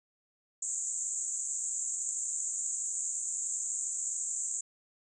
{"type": "band-pass noise", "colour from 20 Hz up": "white", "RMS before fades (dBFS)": -35, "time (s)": [0.62, 4.61], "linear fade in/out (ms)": 5, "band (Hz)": [6800, 7900], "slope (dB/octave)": 96, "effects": []}